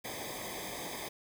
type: noise with comb filter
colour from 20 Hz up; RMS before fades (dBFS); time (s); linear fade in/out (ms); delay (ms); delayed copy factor
pink; -41; 0.04-1.09; 10; 0.71; -0.95
effects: none